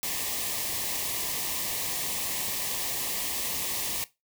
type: band-stop noise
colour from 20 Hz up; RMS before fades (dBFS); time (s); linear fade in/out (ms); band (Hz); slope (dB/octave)
white; -31; 0.03-4.04; 0; 1200 to 1700; 96
effects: noise-tail reverb RT60 0.2 s tail -17 dB re dry